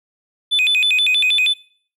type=tone with vibrato; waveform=triangle; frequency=2960 Hz; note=F#7; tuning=in tune; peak=-11 dBFS; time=0.51-1.54 s; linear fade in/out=20 ms; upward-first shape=square; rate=6.3 Hz; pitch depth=290 cents each way; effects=noise-tail reverb RT60 0.5 s tail -21 dB re dry + tanh soft clip ceiling -7 dBFS